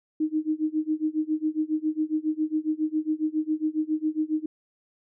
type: tone with tremolo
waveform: sine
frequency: 310.5 Hz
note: D#4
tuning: 3 cents flat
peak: -20 dBFS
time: 0.2-4.46 s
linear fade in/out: 5 ms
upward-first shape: sine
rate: 7.3 Hz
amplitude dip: 95%
effects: none